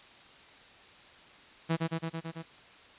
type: tone with echo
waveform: sawtooth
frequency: 163.8 Hz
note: E3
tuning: 11 cents flat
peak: -22 dBFS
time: 1.69-1.77 s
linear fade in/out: 20 ms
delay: 110 ms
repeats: 6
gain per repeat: -2 dB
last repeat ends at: 2.43 s
effects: white hiss -54 dBFS RMS until 2.98 s + resampled to 8000 Hz